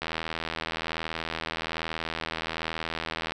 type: click train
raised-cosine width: 0.3 ms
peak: -14 dBFS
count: 269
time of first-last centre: 0.02-3.32 s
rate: 81.2 Hz
effects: none